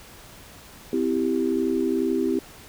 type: chord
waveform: sine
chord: C major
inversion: none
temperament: equal with one note detuned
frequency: 258 / 329.6 / 392 Hz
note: C4 / E4 / G4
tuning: -24 / 0 / 0 cents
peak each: -25 dBFS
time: 0.93-2.39 s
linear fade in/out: 2 ms
effects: pink hiss -46 dBFS RMS until 2.68 s